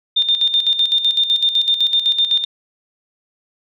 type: tone with tremolo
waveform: sine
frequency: 3618 Hz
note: A7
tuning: 48 cents sharp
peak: -11 dBFS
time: 0.16-2.45 s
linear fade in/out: 10 ms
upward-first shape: square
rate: 7.9 Hz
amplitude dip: 65%
effects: none